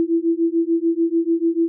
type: beating tone pair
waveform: sine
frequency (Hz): 329.6 / 336.4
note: E4 / E4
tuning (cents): 0 / +35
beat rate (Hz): 6.8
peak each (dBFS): -19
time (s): 0-1.68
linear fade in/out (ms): 0
effects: none